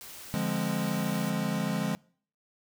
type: noise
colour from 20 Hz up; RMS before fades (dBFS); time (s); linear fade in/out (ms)
white; -45; 0.01-1.3; 0
type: chord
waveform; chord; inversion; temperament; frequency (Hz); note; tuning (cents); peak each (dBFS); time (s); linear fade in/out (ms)
square; D half-diminished seventh; none; equal; 146.83 / 174.61 / 207.7 / 261.6; D3 / F3 / Ab3 / C4; 0 / 0 / 0 / 0; -36 / -33 / -32 / -37; 0.34-1.95; 0
effects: noise-tail reverb RT60 0.5 s tail -25 dB re dry